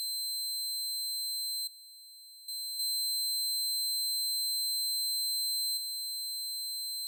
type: tone with level steps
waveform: sawtooth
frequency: 4100 Hz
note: C8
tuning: 36 cents flat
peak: -30 / -47 / -33 / -27 / -32 dBFS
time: 0-7.07 s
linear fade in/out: 0 ms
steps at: 1.67 / 2.48 / 2.79 / 5.77 s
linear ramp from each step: 5 ms
effects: none